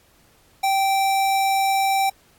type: tone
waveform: square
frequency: 779 Hz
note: G5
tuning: 11 cents flat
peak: -18 dBFS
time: 0.63-2.1 s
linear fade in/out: 10 ms
effects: pink hiss -57 dBFS RMS until 2.38 s + AAC 64 kbps